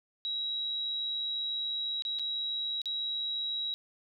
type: tone with dropouts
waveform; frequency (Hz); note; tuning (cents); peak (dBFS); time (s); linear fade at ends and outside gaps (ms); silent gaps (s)
sine; 3862; B7; -39; -31; 0.25-3.74; 0; 2.022-2.051 / 2.188-2.195 / 2.817-2.857
effects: none